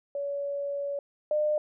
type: tone pair in turn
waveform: sine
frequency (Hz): 566 / 603.4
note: C#5 / D5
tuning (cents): +36 / +47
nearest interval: minor second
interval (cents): 111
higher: second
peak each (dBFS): -29 / -23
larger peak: second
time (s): 0.15-0.99 / 1.31-1.58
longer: first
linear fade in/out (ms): 2
effects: none